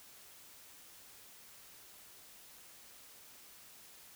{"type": "silence", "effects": ["white hiss -57 dBFS RMS until 4.15 s"]}